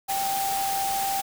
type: tone in noise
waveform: sine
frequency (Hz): 784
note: G5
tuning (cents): 0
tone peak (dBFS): -25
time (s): 0.08-1.22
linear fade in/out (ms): 20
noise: white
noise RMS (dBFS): -31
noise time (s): 0.08-1.22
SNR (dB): +3
effects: none